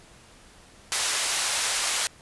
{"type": "band-pass noise", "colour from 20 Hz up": "white", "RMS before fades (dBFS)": -26, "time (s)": [0.92, 2.07], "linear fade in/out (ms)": 0, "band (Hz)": [650, 9700], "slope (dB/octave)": 12, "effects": ["pink hiss -52 dBFS RMS until 2.21 s", "resampled to 24000 Hz"]}